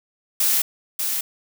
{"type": "noise with echo", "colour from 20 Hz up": "blue", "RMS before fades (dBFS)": -19, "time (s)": [0.4, 0.62], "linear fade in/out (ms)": 5, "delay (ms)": 590, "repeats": 1, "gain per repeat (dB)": -5, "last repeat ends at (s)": 1.21, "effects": []}